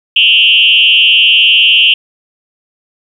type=tone with frequency modulation; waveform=sine; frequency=2938 Hz; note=F#7; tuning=13 cents flat; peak=-4 dBFS; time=0.16-1.94 s; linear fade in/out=5 ms; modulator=205 Hz; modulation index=1.4; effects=7-bit